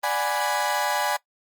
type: chord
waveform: 30% pulse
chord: G# half-diminished seventh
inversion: second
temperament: equal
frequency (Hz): 587.3 / 740 / 830.6 / 987.8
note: D5 / F#5 / G#5 / B5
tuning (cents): 0 / 0 / 0 / 0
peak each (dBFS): -27 / -28 / -23 / -26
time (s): 0.03-1.17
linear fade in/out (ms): 10
effects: noise-tail reverb RT60 0.1 s tail -20 dB re dry + Opus 32 kbps